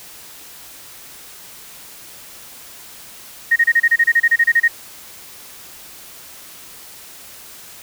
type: tone bursts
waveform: sine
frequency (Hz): 1864.7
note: A#6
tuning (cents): 0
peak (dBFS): -9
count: 15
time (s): 3.51-4.681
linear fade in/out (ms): 10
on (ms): 51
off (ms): 29
effects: white hiss -39 dBFS RMS until 7.82 s